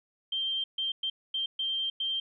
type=tone bursts at uneven times; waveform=sine; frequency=3155 Hz; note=G7; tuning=10 cents sharp; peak=-28 dBFS; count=6; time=0.32-0.64 / 0.78-0.92 / 1.03-1.1 / 1.34-1.46 / 1.59-1.9 / 2-2.2 s; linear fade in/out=5 ms; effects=none